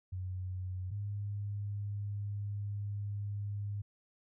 sine tone pair in turn, 92.5 / 102.09 Hz, F#2 / G#2, 0 / -29 cents, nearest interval major second, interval 171 cents, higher second, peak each -36 / -35 dBFS, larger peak second, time 0.12-0.91 / 0.91-3.82 s, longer second, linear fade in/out 10 ms, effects none

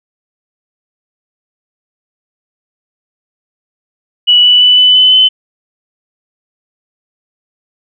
sine tone with pitch steps, 2944 / 2963 / 2982 / 3001 / 3020 / 3039 Hz, F#7 / F#7 / F#7 / F#7 / F#7 / F#7, -9 / +2 / +13 / +24 / +35 / +46 cents, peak -3 dBFS, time 4.27-5.29 s, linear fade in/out 20 ms, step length 170 ms, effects none

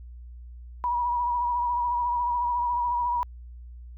sine tone with vibrato, 967 Hz, B5, 37 cents flat, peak -23 dBFS, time 0.84-3.23 s, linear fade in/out 0 ms, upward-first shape sine, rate 14 Hz, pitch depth 37 cents each way, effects added 60 Hz sine -40 dBFS peak until 3.97 s

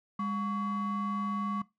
triangle ring-modulated tone, 460.5 Hz, A#4, 21 cents flat, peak -25 dBFS, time 0.19-1.62 s, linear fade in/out 5 ms, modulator 664 Hz, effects noise-tail reverb RT60 0.2 s tail -18 dB re dry

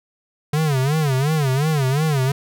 square tone with vibrato, 143.5 Hz, D3, 40 cents flat, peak -17 dBFS, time 0.53-2.32 s, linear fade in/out 5 ms, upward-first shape sine, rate 2.8 Hz, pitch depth 180 cents each way, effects none

